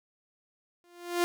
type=tone with exponential growth; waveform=sawtooth; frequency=349 Hz; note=F4; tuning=1 cent flat; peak=-18 dBFS; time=0.84-1.24 s; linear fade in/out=0 ms; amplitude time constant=85 ms; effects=none